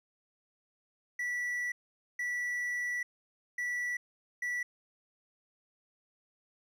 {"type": "tone bursts at uneven times", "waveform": "triangle", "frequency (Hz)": 1955, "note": "B6", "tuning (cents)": -18, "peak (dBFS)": -30, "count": 4, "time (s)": [[1.19, 1.72], [2.19, 3.03], [3.58, 3.97], [4.42, 4.63]], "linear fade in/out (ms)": 5, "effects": []}